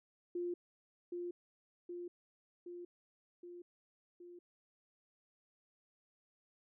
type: tone with echo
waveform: sine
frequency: 350.8 Hz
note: F4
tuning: 8 cents sharp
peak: -36 dBFS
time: 0.35-0.54 s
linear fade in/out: 5 ms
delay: 770 ms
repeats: 5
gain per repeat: -3 dB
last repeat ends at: 4.39 s
effects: none